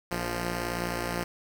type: tone pair together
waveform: 5% pulse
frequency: 59.11 / 174.5 Hz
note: A#1 / F3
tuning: +25 / -1 cents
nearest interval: octave + perfect fifth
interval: 1874 cents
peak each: -21 / -21 dBFS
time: 0.11-1.24 s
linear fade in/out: 5 ms
effects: none